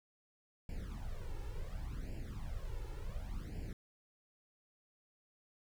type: noise with flanger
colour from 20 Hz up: brown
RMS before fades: -42 dBFS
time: 0.69-3.73 s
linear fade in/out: 2 ms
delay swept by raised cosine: 0.4 to 2.3 ms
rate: 0.69 Hz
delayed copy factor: +1
effects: none